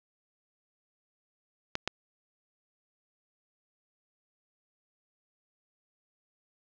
clicks, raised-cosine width 0.2 ms, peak -12 / -11 dBFS, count 2, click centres 1.754 / 1.876 s, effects low-pass 5000 Hz 12 dB/octave + 8-bit

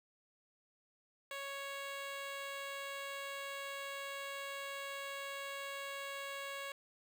10% pulse tone with notch filter, 554.4 Hz, C#5, in tune, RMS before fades -44 dBFS, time 1.31-6.72 s, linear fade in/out 2 ms, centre 11000 Hz, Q 1.3, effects none

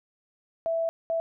sine tone bursts at uneven times, 660 Hz, E5, 2 cents sharp, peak -24 dBFS, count 2, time 0.66-0.89 / 1.1-1.2 s, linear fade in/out 0 ms, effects none

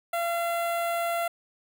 sawtooth tone with notch filter, 683 Hz, F5, 39 cents flat, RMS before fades -28 dBFS, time 0.13-1.28 s, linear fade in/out 5 ms, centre 5400 Hz, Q 0.71, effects none

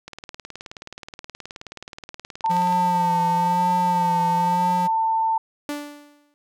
click train, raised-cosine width 0.2 ms, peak -19 dBFS, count 51, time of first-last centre 0.08-2.726 s, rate 18.9 Hz
sine tone, 894 Hz, A5, 27 cents sharp, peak -18 dBFS, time 2.44-5.38 s, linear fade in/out 5 ms
square tone with vibrato, 174.61 Hz, F3, in tune, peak -26 dBFS, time 2.49-4.88 s, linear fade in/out 20 ms, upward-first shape sine, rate 1 Hz, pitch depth 47 cents each way
sawtooth tone with exponential decay, 292.1 Hz, D4, 9 cents flat, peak -21 dBFS, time 5.69-6.34 s, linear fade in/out 0 ms, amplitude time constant 140 ms
effects none

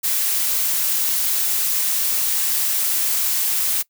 blue noise, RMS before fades -20 dBFS, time 0.03-3.83 s, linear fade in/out 20 ms, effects noise-tail reverb RT60 0.1 s tail -22 dB re dry

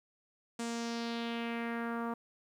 sawtooth tone with low-pass filter sweep, 233.1 Hz, A#3, in tune, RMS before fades -37 dBFS, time 0.59-2.14 s, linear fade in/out 5 ms, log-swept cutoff 8300 to 1100 Hz, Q 2.4, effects 11-bit

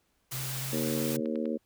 white noise, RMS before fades -37 dBFS, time 0.31-1.17 s, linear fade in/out 10 ms
sine tone with pitch glide, 131.3 to 138.79 Hz, C3 to C#3, +6 to +2 cents, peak -36 dBFS, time 0.32-1.21 s, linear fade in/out 20 ms, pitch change +96 cents, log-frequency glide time 0.59-1.06 s
harmonic tone, 77.7 Hz, D#2, 2 cents flat, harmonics 3 / 4 / 5 / 6 / 7, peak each -32 / -35 / -38 / -37 / -37 dBFS, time 0.72-1.58 s, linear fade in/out 20 ms
click train, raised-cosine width 0.3 ms, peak -32 dBFS, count 5, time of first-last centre 1.06-1.456 s, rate 10.1 Hz
effects pink hiss -73 dBFS RMS until 1.65 s

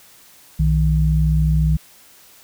sine tone pair together, 61.82 / 156.2 Hz, B1 / D#3, +2 / +7 cents, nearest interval octave + major third, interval 1605 cents, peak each -16 dBFS, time 0.59-1.77 s, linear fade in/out 10 ms, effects white hiss -48 dBFS RMS until 2.43 s

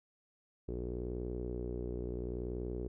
sawtooth tone with low-pass filter, 60.7 Hz, B1, 29 cents flat, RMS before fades -39 dBFS, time 0.68-2.88 s, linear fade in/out 5 ms, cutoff 400 Hz, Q 6.2, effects none

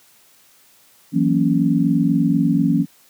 sine chord, F# dominant seventh, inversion third, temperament equal, 164.81 / 185 / 233.1 / 277.2 Hz, E3 / F#3 / A#3 / C#4, 0 / 0 / 0 / 0 cents, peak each -19 / -21 / -20 / -18 dBFS, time 1.12-2.86 s, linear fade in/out 50 ms, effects white hiss -53 dBFS RMS until 3.09 s + high-pass 80 Hz 12 dB/octave

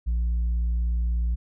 triangle tone with tanh clipping, 58.27 Hz, A#1, in tune, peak -22 dBFS, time 0.06-1.36 s, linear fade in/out 20 ms, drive 7 dB, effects none

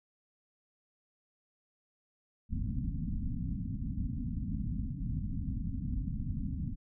pink low-pass noise, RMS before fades -35 dBFS, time 2.49-6.76 s, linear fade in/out 50 ms, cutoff 270 Hz, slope 96 dB/octave, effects none

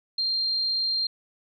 sine tone, 4186 Hz, C8, in tune, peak -23 dBFS, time 0.18-1.07 s, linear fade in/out 5 ms, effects none

